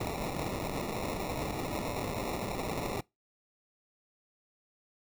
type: noise with sample-and-hold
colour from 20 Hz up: white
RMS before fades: -35 dBFS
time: 0-3.01 s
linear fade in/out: 10 ms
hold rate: 1575 Hz
effects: noise-tail reverb RT60 0.2 s tail -23 dB re dry